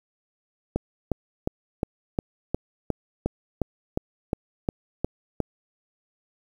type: click train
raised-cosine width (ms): 2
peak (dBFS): -10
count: 14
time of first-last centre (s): 0.76-5.403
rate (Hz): 2.8
effects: 8-bit